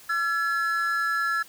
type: tone pair together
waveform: triangle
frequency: 1349.3 / 1700 Hz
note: E6 / G#6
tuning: +40 / +40 cents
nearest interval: major third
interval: 400 cents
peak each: -24 dBFS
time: 0.09-1.43 s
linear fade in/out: 10 ms
effects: white hiss -50 dBFS RMS until 1.48 s